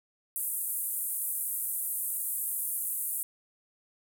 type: band-pass noise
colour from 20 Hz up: white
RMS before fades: -33 dBFS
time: 0.36-3.23 s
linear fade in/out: 0 ms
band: 8800 to 15000 Hz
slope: 48 dB/octave
effects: none